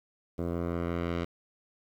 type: tone with low-pass filter sweep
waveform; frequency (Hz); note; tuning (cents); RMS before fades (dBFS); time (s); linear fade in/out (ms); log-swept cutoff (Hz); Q
10% pulse; 85.7; F2; -32; -32; 0.38-1.25; 10; 680 to 3500; 0.79
effects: 9-bit